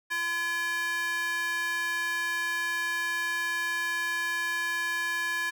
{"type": "tone with high-pass filter", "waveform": "square", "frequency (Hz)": 340.3, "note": "F4", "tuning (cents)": -45, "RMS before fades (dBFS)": -30, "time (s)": [0.1, 5.51], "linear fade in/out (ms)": 20, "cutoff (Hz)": 1500, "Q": 5.8, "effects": []}